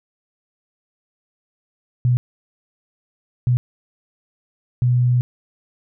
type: tone bursts at uneven times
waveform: sine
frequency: 123.47 Hz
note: B2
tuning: in tune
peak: -13 dBFS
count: 3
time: 2.05-2.17 / 3.47-3.57 / 4.82-5.21 s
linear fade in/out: 0 ms
effects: none